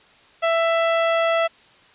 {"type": "tone", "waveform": "sawtooth", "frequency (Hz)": 663, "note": "E5", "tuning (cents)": 10, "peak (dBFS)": -13, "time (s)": [0.42, 1.48], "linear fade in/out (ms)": 20, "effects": ["white hiss -52 dBFS RMS until 1.94 s", "resampled to 8000 Hz"]}